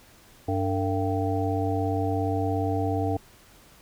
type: harmonic tone with a mistuned harmonic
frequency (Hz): 97.2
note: G2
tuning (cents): -14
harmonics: 1 / 3 / 5 / 7 / 8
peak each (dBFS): -27 / -29 / -31 / -32 / -32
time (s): 0.48-3.17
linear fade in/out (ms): 5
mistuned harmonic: 5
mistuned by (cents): -110
effects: pink hiss -54 dBFS RMS until 3.81 s